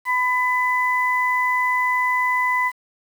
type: tone pair together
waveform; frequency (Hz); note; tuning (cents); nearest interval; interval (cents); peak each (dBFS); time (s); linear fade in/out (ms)
sine; 1001.5 / 2003; B5 / B6; +24 / +24; octave; 1200; -20; 0.05-2.72; 50
effects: 7-bit